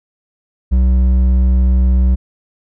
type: tone with hard clipping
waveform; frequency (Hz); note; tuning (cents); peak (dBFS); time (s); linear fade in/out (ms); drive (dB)
sine; 63.1; B1; +38; -10; 0.71-2.16; 20; 6
effects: none